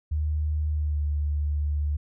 sine tone with pitch glide, 76.1 to 73.76 Hz, D#2 to D2, -38 to +8 cents, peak -23 dBFS, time 0.11-1.97 s, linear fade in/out 10 ms, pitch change -54 cents, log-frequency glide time 0.7-1.02 s, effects none

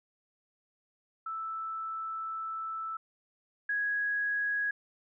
sine tone pair in turn, 1318.5 / 1661.2 Hz, E6 / G#6, 0 / 0 cents, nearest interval major third, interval 400 cents, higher second, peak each -34 / -28 dBFS, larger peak second, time 1.26-2.97 / 3.69-4.71 s, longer first, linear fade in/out 5 ms, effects none

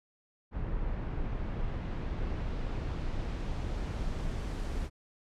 brown noise with low-pass filter sweep, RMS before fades -34 dBFS, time 0.51-4.9 s, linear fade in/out 50 ms, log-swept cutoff 1800 to 10000 Hz, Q 0.72, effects none

